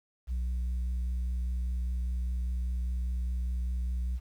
sine tone with vibrato, 61.4 Hz, B1, 9 cents flat, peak -26 dBFS, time 0.27-4.2 s, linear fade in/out 50 ms, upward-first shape triangle, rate 5 Hz, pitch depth 15 cents each way, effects tanh soft clip ceiling -28 dBFS + 10-bit

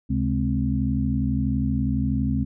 sine tone cluster, 72.3 / 133.9 / 210.9 / 263.1 Hz, D2 / C3 / G#3 / C4, -27 / +40 / +27 / +10 cents, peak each -26 dBFS, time 0.09-2.45 s, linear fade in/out 20 ms, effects none

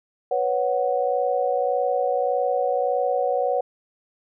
sine chord, B suspended second, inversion none, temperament just, 493.9 / 555.6 / 740.8 Hz, B4 / C#5 / F#5, 0 / +4 / +2 cents, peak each -24 dBFS, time 0.31-3.61 s, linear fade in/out 5 ms, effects none

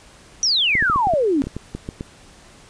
sine exponential sweep, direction down, 5980 to 260.4 Hz, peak -15 dBFS, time 0.43-1.42 s, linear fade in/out 0 ms
clicks, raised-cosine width 3 ms, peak -14 dBFS, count 12, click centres 0.753 / 0.825 / 0.899 / 0.96 / 1.071 / 1.137 / 1.44 / 1.47 / 1.566 / 1.75 / 1.889 / 2.009 s
effects pink hiss -47 dBFS RMS until 2.69 s + resampled to 22050 Hz

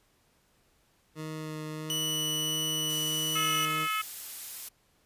20% pulse tone with vibrato, 155.56 Hz, D#3, in tune, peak -31 dBFS, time 1.15-3.88 s, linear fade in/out 50 ms, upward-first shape sine, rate 1.5 Hz, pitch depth 11 cents each way
sawtooth tone, 2960 Hz, F#7, in tune, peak -26 dBFS, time 1.9-3.65 s, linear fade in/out 0 ms
blue noise, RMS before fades -39 dBFS, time 2.89-4.69 s, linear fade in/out 10 ms
harmonic tone, 430 Hz, A4, 40 cents flat, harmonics 3 / 4 / 5 / 6 / 7 / 8, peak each -30 / -43 / -36 / -37 / -37 / -46 dBFS, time 3.35-4.02 s, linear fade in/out 10 ms
effects pink hiss -68 dBFS RMS until 5.05 s + resampled to 32000 Hz

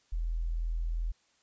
sine tone, 41.37 Hz, E1, 7 cents sharp, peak -29 dBFS, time 0.12-1.12 s, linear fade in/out 10 ms, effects white hiss -69 dBFS RMS until 1.42 s + resampled to 16000 Hz

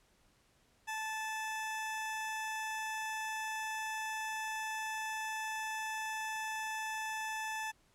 20% pulse tone, 874 Hz, A5, 12 cents flat, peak -32 dBFS, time 0.87-7.72 s, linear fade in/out 20 ms, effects pink hiss -70 dBFS RMS until 7.94 s + low-pass 11000 Hz 12 dB/octave

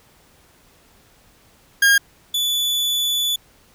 40% pulse tone pair in turn, 1622 / 3464 Hz, G#6 / A7, -41 / -28 cents, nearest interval octave + minor second, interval 1313 cents, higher second, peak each -10 / -17 dBFS, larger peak first, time 1.82-1.98 / 2.34-3.36 s, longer second, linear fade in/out 5 ms, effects pink hiss -54 dBFS RMS until 3.74 s

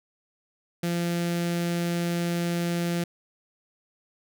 sawtooth tone with notch filter, 172 Hz, F3, 26 cents flat, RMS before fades -27 dBFS, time 0.83-3.04 s, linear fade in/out 5 ms, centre 1000 Hz, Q 1.6, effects none

